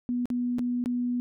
sine tone with dropouts, 244.7 Hz, B3, 16 cents flat, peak -25 dBFS, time 0.09-1.2 s, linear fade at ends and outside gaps 0 ms, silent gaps 0.256-0.302 / 0.585-0.592 / 0.84-0.859 s, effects none

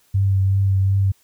sine tone with vibrato, 97.1 Hz, G2, 16 cents flat, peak -14 dBFS, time 0.14-1.12 s, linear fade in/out 10 ms, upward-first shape triangle, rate 2.7 Hz, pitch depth 24 cents each way, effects white hiss -59 dBFS RMS until 1.23 s

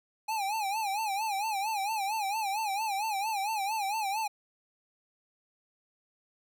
square tone with vibrato, 831 Hz, G#5, 1 cent sharp, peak -30 dBFS, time 0.28-4.28 s, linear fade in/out 10 ms, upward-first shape sine, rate 4.4 Hz, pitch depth 130 cents each way, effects none

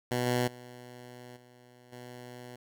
10% pulse tone with level steps, 123.47 Hz, B2, in tune, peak -20 / -18 / -38 / -47 / -36 dBFS, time 0.11-2.56 s, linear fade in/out 5 ms, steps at 0.26 / 0.47 / 1.36 / 1.92 s, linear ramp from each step 10 ms, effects none

